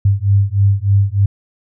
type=beating tone pair; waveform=sine; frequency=98 / 101.3 Hz; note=G2 / G#2; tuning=0 / -43 cents; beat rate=3.3 Hz; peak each=-13 dBFS; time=0.05-1.26 s; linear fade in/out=5 ms; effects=none